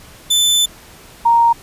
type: tone pair in turn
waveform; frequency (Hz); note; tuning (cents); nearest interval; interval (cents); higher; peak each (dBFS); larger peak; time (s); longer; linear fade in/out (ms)
sawtooth / sine; 3520 / 932.3; A7 / A#5; 0 / 0; octave + major seventh; 2300; first; -8; neither; 0.3-0.66 / 1.25-1.53; first; 10
effects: pink hiss -41 dBFS RMS until 1.62 s + resampled to 32000 Hz